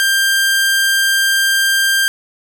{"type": "tone", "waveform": "sawtooth", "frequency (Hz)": 1587, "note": "G6", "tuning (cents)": 21, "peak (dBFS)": -8, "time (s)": [0, 2.08], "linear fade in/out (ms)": 0, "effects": []}